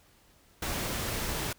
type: noise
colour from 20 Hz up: pink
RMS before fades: -33 dBFS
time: 0.62-1.53 s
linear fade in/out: 5 ms
effects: pink hiss -62 dBFS RMS until 1.58 s